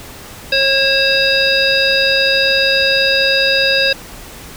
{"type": "harmonic tone with a mistuned harmonic", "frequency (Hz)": 543, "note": "C#5", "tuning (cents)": -36, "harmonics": [1, 3, 5, 7, 9], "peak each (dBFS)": [-17, -17, -17, -17, -17], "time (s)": [0.52, 3.93], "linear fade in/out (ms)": 5, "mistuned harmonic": 5, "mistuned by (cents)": -41, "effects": ["pink hiss -34 dBFS RMS until 4.56 s"]}